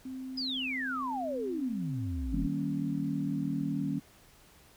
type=tone with pitch glide; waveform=sine; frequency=260.5 to 262.3 Hz; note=C4 to C4; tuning=-7 to +4 cents; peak=-37 dBFS; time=0.05-2.48 s; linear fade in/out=5 ms; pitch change=+11 cents; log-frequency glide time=1.78-1.97 s
type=exponential sweep; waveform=sine; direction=down; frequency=5100 to 38.89 Hz; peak=-32 dBFS; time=0.37-2.47 s; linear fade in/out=10 ms
type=chord; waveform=sine; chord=Eb dominant seventh; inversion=none; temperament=equal with one note detuned; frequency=155.56 / 193.52 / 233.1 / 277.2 Hz; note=Eb3 / G3 / Bb3 / Db4; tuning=0 / -22 / 0 / 0 cents; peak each=-35 / -36 / -37 / -33 dBFS; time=2.32-4 s; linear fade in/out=20 ms
effects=pink hiss -59 dBFS RMS until 4.76 s